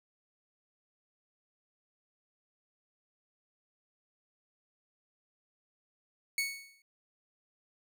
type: tone with exponential decay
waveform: sawtooth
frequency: 2217 Hz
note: C#7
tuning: in tune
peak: -24 dBFS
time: 6.38-6.82 s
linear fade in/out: 2 ms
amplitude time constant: 95 ms
effects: none